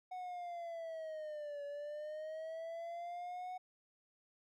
triangle linear two-way sweep, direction down then up, 740 to 570 to 740 Hz, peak -40 dBFS, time 0.11-3.58 s, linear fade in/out 10 ms, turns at 1.64 s, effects none

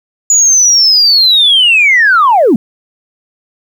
sine linear sweep, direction down, 6940 to 191.8 Hz, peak -3 dBFS, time 0.3-2.56 s, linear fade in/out 2 ms, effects tanh soft clip ceiling 0 dBFS + 7-bit

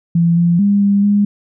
sine tone with pitch steps, 169.1 / 171.8 / 201.9 / 200.7 / 204.3 Hz, E3 / F3 / G#3 / G3 / G#3, +44 / -28 / -49 / +41 / -28 cents, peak -9 dBFS, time 0.15-1.25 s, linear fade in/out 5 ms, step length 220 ms, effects none

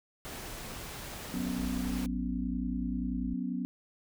pink noise, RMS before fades -42 dBFS, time 0.25-2.06 s, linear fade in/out 0 ms
sine chord, F# suspended fourth, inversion none, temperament equal, 185 / 246.9 / 277.2 Hz, F#3 / B3 / C#4, 0 / 0 / 0 cents, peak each -36 / -34 / -38 dBFS, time 1.34-3.65 s, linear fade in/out 0 ms
sine tone, 54.6 Hz, A1, 13 cents flat, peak -37 dBFS, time 1.58-3.34 s, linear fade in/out 5 ms
effects none

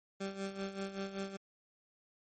20% pulse tone with tremolo, 195.3 Hz, G3, 6 cents flat, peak -31 dBFS, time 0.2-1.37 s, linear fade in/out 10 ms, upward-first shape sine, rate 5.2 Hz, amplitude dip 70%, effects MP3 32 kbps

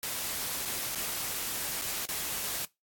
white noise with dropouts, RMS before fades -34 dBFS, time 0.03-2.65 s, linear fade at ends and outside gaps 1 ms, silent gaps 0.651-0.656 / 0.95-0.956 / 1.814-1.819 / 2.055-2.088 s, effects noise-tail reverb RT60 0.2 s tail -22 dB re dry + AAC 64 kbps

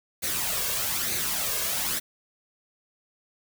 white noise with flanger, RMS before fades -28 dBFS, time 0.22-2 s, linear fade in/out 20 ms, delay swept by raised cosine 0.47 to 1.87 ms, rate 1.1 Hz, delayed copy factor +0.55, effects none

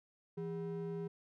triangle ring-modulated tone, 286.7 Hz, D4, 42 cents flat, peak -33 dBFS, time 0.37-1.08 s, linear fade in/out 10 ms, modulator 119 Hz, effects none

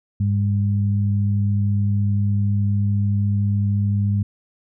sine tone pair together, 101.74 / 201.5 Hz, G#2 / G3, -35 / +48 cents, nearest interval octave, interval 1183 cents, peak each -17 / -24 dBFS, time 0.2-4.23 s, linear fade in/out 5 ms, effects none

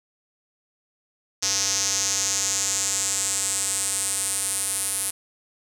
square tone with band-pass filter sweep, 98 Hz, G2, in tune, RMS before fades -25 dBFS, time 1.42-5.11 s, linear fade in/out 10 ms, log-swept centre 5900 to 10000 Hz, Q 4.4, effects none

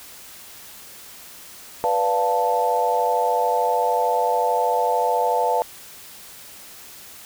sine chord, B half-diminished seventh, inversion none, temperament equal, 493.9 / 587.3 / 698.5 / 880 Hz, B4 / D5 / F5 / A5, 0 / 0 / 0 / 0 cents, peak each -23 / -27 / -23 / -21 dBFS, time 1.84-5.62 s, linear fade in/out 0 ms, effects white hiss -42 dBFS RMS until 7.25 s

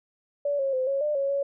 sine tone with pitch steps, 574 / 544 / 516 / 550 / 598 / 552 / 559 Hz, D5 / C#5 / C5 / C#5 / D5 / C#5 / C#5, -40 / -33 / -24 / -14 / +31 / -7 / +14 cents, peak -23 dBFS, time 0.45-1.43 s, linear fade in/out 5 ms, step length 140 ms, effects none

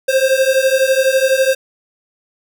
square beating tone pair, 523.3 / 535.3 Hz, C5 / C5, 0 / +39 cents, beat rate 12 Hz, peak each -15 dBFS, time 0.08-1.55 s, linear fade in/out 10 ms, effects none

